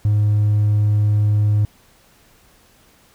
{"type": "tone", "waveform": "triangle", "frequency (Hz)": 104.7, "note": "G#2", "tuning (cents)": 15, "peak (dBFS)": -10, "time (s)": [0.05, 1.65], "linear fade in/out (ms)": 0, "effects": ["tanh soft clip ceiling -8 dBFS", "pink hiss -53 dBFS RMS until 3.14 s"]}